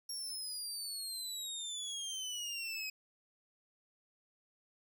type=exponential sweep; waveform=25% pulse; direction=down; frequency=5588 to 2521 Hz; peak=-35 dBFS; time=0.09-2.9 s; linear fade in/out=5 ms; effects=none